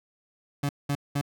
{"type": "tone bursts", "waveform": "30% pulse", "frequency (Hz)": 142.5, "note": "C#3", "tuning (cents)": 48, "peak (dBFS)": -22, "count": 3, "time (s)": [0.63, 1.213], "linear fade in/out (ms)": 5, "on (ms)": 61, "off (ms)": 200, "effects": []}